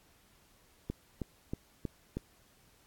click train, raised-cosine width 3 ms, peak -22 dBFS, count 5, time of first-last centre 0.9-2.17 s, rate 3.15 Hz, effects pink hiss -65 dBFS RMS until 2.86 s + AAC 64 kbps

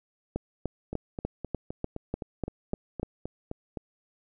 two click trains, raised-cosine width 2 ms, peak -21 / -16 dBFS, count 12 / 10, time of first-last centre 0.93-3.772 / 0.36-3.031 s, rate 3.87 / 3.37 Hz, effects none

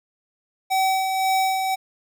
square tone with tremolo, 763 Hz, G5, 47 cents flat, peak -18 dBFS, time 0.7-1.76 s, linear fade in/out 20 ms, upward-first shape sine, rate 1.9 Hz, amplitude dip 40%, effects none

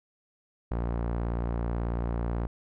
sawtooth tone with low-pass filter, 58.27 Hz, A#1, in tune, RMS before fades -30 dBFS, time 0.71-2.47 s, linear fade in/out 5 ms, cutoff 1100 Hz, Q 0.91, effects none

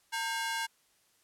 sawtooth ring-modulated tone, 1251 Hz, D#6, 9 cents sharp, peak -25 dBFS, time 0.12-0.67 s, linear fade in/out 20 ms, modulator 340 Hz, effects white hiss -69 dBFS RMS until 1.23 s + low-pass 12000 Hz 12 dB/octave

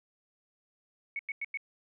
sine tone bursts, 2217 Hz, C#7, in tune, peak -32 dBFS, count 4, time 1.16-1.573 s, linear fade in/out 2 ms, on 32 ms, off 95 ms, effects none

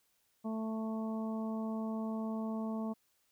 harmonic tone, 220.9 Hz, A3, 7 cents sharp, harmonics 1 / 2 / 3 / 4 / 5, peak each -35 / -46 / -45 / -49 / -50 dBFS, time 0.44-2.94 s, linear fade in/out 20 ms, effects white hiss -75 dBFS RMS until 3.31 s

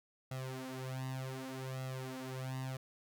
sawtooth tone with flanger, 130.81 Hz, C3, in tune, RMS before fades -42 dBFS, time 0.31-2.77 s, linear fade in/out 5 ms, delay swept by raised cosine 1.5 to 6.6 ms, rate 0.66 Hz, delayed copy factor +0.95, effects none

